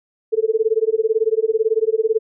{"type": "tone with tremolo", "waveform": "sine", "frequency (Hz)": 442.7, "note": "A4", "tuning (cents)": 11, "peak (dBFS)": -11, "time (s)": [0.32, 2.19], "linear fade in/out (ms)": 20, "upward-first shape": "sine", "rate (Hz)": 18, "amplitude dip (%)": 100, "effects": []}